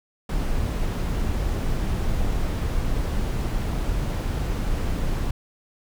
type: noise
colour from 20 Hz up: brown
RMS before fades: -24 dBFS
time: 0.29-5.31 s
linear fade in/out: 5 ms
effects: none